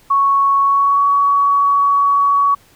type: tone with pitch glide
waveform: sine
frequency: 1108.7 to 1126.8 Hz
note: C#6 to C#6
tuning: 0 to +28 cents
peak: -10 dBFS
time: 0.1-2.55 s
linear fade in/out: 10 ms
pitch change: +28 cents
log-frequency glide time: 0.61-1.07 s
effects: pink hiss -50 dBFS RMS until 2.75 s